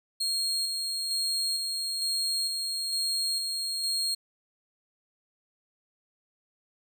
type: tone with tremolo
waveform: 35% pulse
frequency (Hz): 4252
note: C8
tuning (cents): +27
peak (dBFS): -25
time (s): 0.2-4.15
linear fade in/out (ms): 10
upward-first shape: square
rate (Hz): 1.1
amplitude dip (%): 30
effects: none